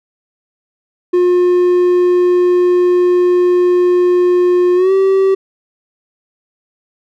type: tone with pitch glide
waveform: triangle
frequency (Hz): 357.4 to 385.3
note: F4 to G4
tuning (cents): +40 to -30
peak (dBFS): -6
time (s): 1.13-5.35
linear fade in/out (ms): 10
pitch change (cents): +130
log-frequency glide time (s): 4.75-4.92
effects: none